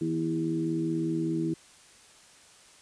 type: harmonic tone with a mistuned harmonic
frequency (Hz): 80.6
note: E2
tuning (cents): -38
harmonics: 2 / 3 / 4 / 5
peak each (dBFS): -32 / -36 / -28 / -40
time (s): 0.01-1.54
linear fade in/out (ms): 5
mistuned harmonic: 4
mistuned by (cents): +23
effects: white hiss -55 dBFS RMS until 2.81 s + resampled to 22050 Hz